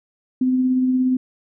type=tone with tremolo; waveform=sine; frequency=256 Hz; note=C4; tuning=38 cents flat; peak=-14 dBFS; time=0.41-1.17 s; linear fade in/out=5 ms; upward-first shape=sine; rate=17 Hz; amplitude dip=25%; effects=none